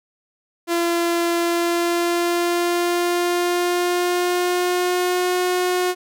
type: tone with pitch glide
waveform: sawtooth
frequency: 341.5 to 361.8 Hz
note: F4 to F#4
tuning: -39 to -39 cents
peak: -14 dBFS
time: 0.67-5.95 s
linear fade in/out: 50 ms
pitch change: +100 cents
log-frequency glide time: 1.38-5.39 s
effects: none